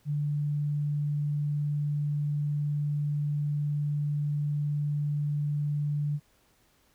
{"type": "tone", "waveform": "sine", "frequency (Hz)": 146.83, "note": "D3", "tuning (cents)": 0, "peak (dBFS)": -26, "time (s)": [0.05, 6.2], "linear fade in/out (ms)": 50, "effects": ["pink hiss -66 dBFS RMS until 6.94 s"]}